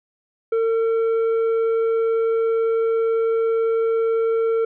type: tone with tanh clipping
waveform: sine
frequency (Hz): 453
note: A#4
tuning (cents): -50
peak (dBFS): -18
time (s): 0.52-4.65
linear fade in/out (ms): 5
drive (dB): 6
effects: none